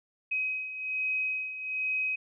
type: beating tone pair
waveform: sine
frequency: 2529 / 2530.2 Hz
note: D#7 / D#7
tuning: +28 / +28 cents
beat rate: 1.2 Hz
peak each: -36 / -30 dBFS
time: 0.31-2.16 s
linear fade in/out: 10 ms
effects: none